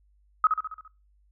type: tone with echo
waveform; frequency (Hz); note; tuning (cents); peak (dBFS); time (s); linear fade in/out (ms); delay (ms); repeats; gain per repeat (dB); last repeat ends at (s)
sine; 1270; D#6; +35; -15; 0.44-0.47; 2; 68; 6; -5; 0.878
effects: noise-tail reverb RT60 0.3 s tail -22 dB re dry + added 50 Hz sine -60 dBFS peak until 1.31 s